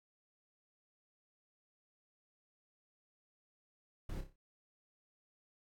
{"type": "noise with echo", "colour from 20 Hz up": "brown", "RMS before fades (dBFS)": -42, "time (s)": [4.09, 4.21], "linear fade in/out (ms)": 5, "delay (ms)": 30, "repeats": 5, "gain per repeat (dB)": -7, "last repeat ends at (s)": 4.36, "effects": ["AAC 64 kbps"]}